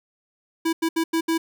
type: tone bursts at uneven times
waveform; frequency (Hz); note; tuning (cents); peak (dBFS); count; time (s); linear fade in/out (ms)
square; 327.7; E4; -10; -20; 5; 0.65-0.73 / 0.82-0.89 / 0.96-1.04 / 1.13-1.21 / 1.28-1.38; 10
effects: none